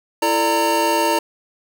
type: tone cluster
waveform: square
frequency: 334.2 / 440.8 / 590 / 921 Hz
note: E4 / A4 / D5 / A#5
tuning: +24 / +3 / +8 / -21 cents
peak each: -23 / -26 / -23 / -19 dBFS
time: 0.22-1.19 s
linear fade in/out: 5 ms
effects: none